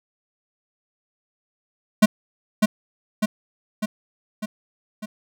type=tone with echo; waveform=square; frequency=213.2 Hz; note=G#3; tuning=46 cents sharp; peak=-10 dBFS; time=2.02-2.06 s; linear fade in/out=10 ms; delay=600 ms; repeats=5; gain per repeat=-4 dB; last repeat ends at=5.06 s; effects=none